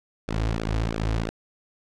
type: tone with flanger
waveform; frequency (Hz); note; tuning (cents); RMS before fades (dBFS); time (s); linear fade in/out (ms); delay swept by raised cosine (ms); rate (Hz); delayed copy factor
sawtooth; 55; A1; 0; -26; 0.28-1.29; 0; 0.97 to 5.37; 3; -0.9
effects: low-pass 6000 Hz 12 dB/octave